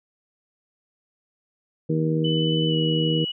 harmonic tone, 79.2 Hz, D#2, 31 cents sharp, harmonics 2 / 3 / 4 / 5 / 6, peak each -22 / -32 / -26 / -34 / -27 dBFS, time 1.89-3.25 s, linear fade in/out 10 ms
sine tone with pitch glide, 2997 to 2932 Hz, F#7 to F#7, +22 to -16 cents, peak -26 dBFS, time 2.24-3.32 s, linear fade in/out 10 ms, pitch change -38 cents, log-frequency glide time 2.68-2.75 s
effects none

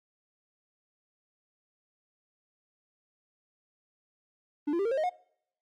triangle tone with pitch steps, 293.7 / 341.3 / 396.6 / 460.9 / 535.5 / 622.3 / 723.2 Hz, D4 / F4 / G4 / A#4 / C5 / D#5 / F#5, 0 / -40 / +20 / -20 / +40 / 0 / -40 cents, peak -24 dBFS, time 4.67-5.097 s, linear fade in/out 10 ms, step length 61 ms, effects noise-tail reverb RT60 0.7 s tail -25 dB re dry + Opus 32 kbps

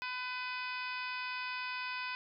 harmonic tone, 502 Hz, B4, 28 cents sharp, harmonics 2 / 3 / 4 / 5 / 6 / 7 / 8 / 9 / 10, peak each -42 / -43 / -47 / -41 / -52 / -52 / -55 / -51 / -51 dBFS, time 0.02-2.15 s, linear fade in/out 0 ms, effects none

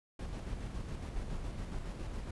brown noise with tremolo, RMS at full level -39 dBFS, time 0.19-2.31 s, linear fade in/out 5 ms, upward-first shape square, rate 7.2 Hz, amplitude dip 30%, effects resampled to 24000 Hz

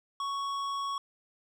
sine tone with hard clipping, 1112 Hz, C#6, 5 cents sharp, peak -33 dBFS, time 0.2-0.98 s, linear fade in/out 2 ms, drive 11 dB, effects none

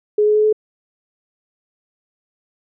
sine tone with pitch steps, 420 / 423.2 / 426.4 / 429.6 Hz, G#4 / G#4 / G#4 / A4, +19 / +33 / +46 / -41 cents, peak -11 dBFS, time 0.18-0.528 s, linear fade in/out 5 ms, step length 87 ms, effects none

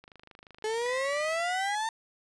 click train, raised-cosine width 0.3 ms, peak -34 dBFS, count 36, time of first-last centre 0.04-1.402 s, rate 25.7 Hz
35% pulse exponential sweep, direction up, 427.2 to 910 Hz, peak -27 dBFS, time 0.64-1.89 s, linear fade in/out 2 ms
sine tone with pitch glide, 1943 to 1979.2 Hz, B6 to B6, -29 to +3 cents, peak -34 dBFS, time 0.86-1.75 s, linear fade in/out 2 ms, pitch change +32 cents, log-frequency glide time 1.03-1.39 s
effects resampled to 22050 Hz

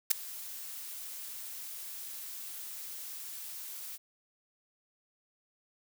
blue noise with ADSR envelope, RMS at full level -21 dBFS, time 0.1-3.98 s, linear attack 14 ms, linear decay 4 ms, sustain -22 dB, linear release 26 ms, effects none

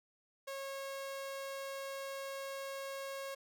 sawtooth tone, 546 Hz, C#5, 26 cents flat, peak -37 dBFS, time 0.47-3.35 s, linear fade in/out 10 ms, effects none

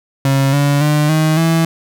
35% pulse tone with pitch steps, 136.4 / 142.85 / 149.61 / 156.68 / 164.09 Hz, C#3 / D3 / D3 / D#3 / E3, -28 / -48 / +32 / +12 / -8 cents, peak -9 dBFS, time 0.25-1.65 s, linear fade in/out 2 ms, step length 280 ms, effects none

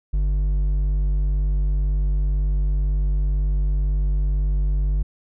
sine tone with hard clipping, 49 Hz, G1, in tune, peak -19 dBFS, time 0.13-5.03 s, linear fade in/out 10 ms, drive 5 dB, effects none

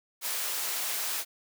white high-pass noise, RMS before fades -32 dBFS, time 0.21-1.25 s, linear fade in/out 50 ms, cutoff 520 Hz, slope 12 dB/octave, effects none

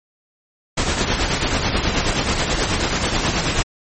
pink noise with tremolo, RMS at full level -17 dBFS, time 0.77-3.63 s, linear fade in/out 10 ms, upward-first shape triangle, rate 9.3 Hz, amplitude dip 55%, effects MP3 32 kbps

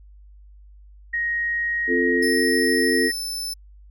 sine tone with pitch glide, 1878 to 1892.2 Hz, A#6 to A#6, +12 to +25 cents, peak -21 dBFS, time 1.13-3.12 s, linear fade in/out 10 ms, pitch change +13 cents, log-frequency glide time 1.32-2.97 s
sine chord, F major, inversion second, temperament equal with one note detuned, 261.6 / 349.2 / 442.5 Hz, C4 / F4 / A4, 0 / 0 / +10 cents, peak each -23 dBFS, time 1.87-3.11 s, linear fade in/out 50 ms
sawtooth tone, 5274 Hz, E8, in tune, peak -24 dBFS, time 2.22-3.54 s, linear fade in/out 10 ms
effects added 50 Hz sine -44 dBFS peak until 3.9 s

